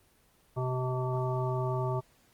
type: harmonic tone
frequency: 127.8 Hz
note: C3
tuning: 40 cents flat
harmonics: 1 / 3 / 5 / 7 / 9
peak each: -30 / -35 / -37 / -38 / -40 dBFS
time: 0.56-2.01 s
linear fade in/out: 20 ms
effects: pink hiss -65 dBFS RMS until 2.33 s + Opus 24 kbps